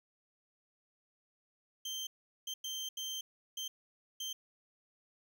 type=tone bursts at uneven times; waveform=30% pulse; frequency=3136 Hz; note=G7; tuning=in tune; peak=-35 dBFS; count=6; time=1.85-2.07 / 2.47-2.54 / 2.64-2.89 / 2.97-3.21 / 3.57-3.68 / 4.2-4.33 s; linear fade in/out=5 ms; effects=12-bit

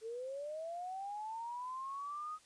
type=linear sweep; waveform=sine; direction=up; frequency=434.1 to 1260 Hz; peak=-40 dBFS; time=0.01-2.39 s; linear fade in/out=50 ms; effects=white hiss -65 dBFS RMS until 2.45 s + resampled to 22050 Hz

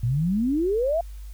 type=exponential sweep; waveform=sine; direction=up; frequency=112.1 to 700 Hz; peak=-20 dBFS; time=0.03-1.01 s; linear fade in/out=5 ms; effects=added 50 Hz sine -35 dBFS peak until 1.33 s + white hiss -56 dBFS RMS until 1.33 s

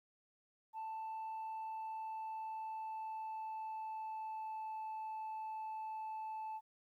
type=tone with pitch glide; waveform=sine; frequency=883 to 874.4 Hz; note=A5 to A5; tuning=+6 to -11 cents; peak=-39 dBFS; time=0.73-6.61 s; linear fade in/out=50 ms; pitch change=-17 cents; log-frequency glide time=1.33-4.9 s; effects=tanh soft clip ceiling -40 dBFS + 13-bit

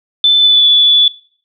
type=tone with pitch glide; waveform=sine; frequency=3520 to 3452 Hz; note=A7 to A7; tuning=0 to -34 cents; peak=-5 dBFS; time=0.24-1.08 s; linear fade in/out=2 ms; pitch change=-34 cents; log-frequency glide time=0.39-0.66 s; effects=noise-tail reverb RT60 0.5 s tail -19 dB re dry

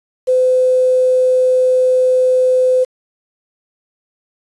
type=tone with quantisation; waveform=sine; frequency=510 Hz; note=C5; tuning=44 cents flat; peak=-9 dBFS; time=0.27-2.85 s; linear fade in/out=20 ms; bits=6; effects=resampled to 24000 Hz

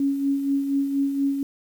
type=tone with tremolo; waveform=sine; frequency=277.5 Hz; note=C#4; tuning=2 cents sharp; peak=-18 dBFS; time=0-1.43 s; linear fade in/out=2 ms; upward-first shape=sine; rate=4.2 Hz; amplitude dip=50%; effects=8-bit

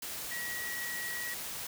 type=tone in noise; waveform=sine; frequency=1918 Hz; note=A#6; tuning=49 cents sharp; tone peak=-37 dBFS; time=0.31-1.34 s; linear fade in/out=5 ms; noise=white; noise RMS=-40 dBFS; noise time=0.02-1.67 s; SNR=0 dB; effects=none

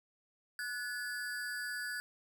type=ring-modulated tone; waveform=square; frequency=1589 Hz; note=G6; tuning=23 cents sharp; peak=-35 dBFS; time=0.59-2 s; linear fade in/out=0 ms; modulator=118 Hz; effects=none

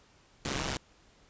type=noise with amplitude modulation; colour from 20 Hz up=pink; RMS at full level=-29 dBFS; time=0.45-0.77 s; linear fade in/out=2 ms; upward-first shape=sine; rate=136 Hz; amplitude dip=95%; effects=pink hiss -62 dBFS RMS until 1.29 s + resampled to 16000 Hz

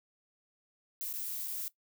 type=noise with dropouts; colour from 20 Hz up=violet; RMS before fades=-38 dBFS; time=1.01-1.68 s; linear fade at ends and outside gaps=0 ms; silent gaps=1.129-1.138 / 1.476-1.481 s; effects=noise-tail reverb RT60 0.1 s tail -17 dB re dry

